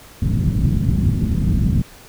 white low-pass noise, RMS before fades -17 dBFS, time 0.22-1.82 s, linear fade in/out 5 ms, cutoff 190 Hz, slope 24 dB/octave, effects pink hiss -43 dBFS RMS until 2.08 s

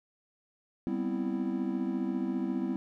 triangle chord, C major seventh, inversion second, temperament equal, 196 / 246.9 / 261.6 / 329.6 Hz, G3 / B3 / C4 / E4, 0 / 0 / 0 / 0 cents, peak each -33 dBFS, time 0.87-2.76 s, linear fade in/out 0 ms, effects none

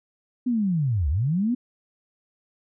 sine linear two-way sweep, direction down then up, 256 to 65.41 to 256 Hz, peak -20 dBFS, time 0.46-1.55 s, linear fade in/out 10 ms, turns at 1.09 s, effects none

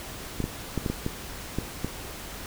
clicks, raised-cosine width 3 ms, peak -14 dBFS, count 8, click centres 0.403 / 0.441 / 0.777 / 0.862 / 0.9 / 1.064 / 1.586 / 1.846 s, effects pink hiss -39 dBFS RMS until 2.46 s

